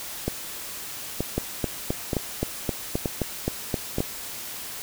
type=two click trains; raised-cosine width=2 ms; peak=-10 / -11 dBFS; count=11 / 5; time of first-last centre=1.38-4.005 / 0.28-3.984 s; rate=3.81 / 1.08 Hz; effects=white hiss -36 dBFS RMS until 4.82 s